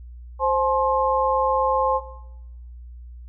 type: tone cluster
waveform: sine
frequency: 525 / 856 / 1060 Hz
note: C5 / A5 / C6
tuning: +6 / -48 / +22 cents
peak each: -22 dBFS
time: 0.39-2.01 s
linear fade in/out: 50 ms
effects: noise-tail reverb RT60 0.9 s tail -17 dB re dry + added 60 Hz sine -37 dBFS peak until 3.28 s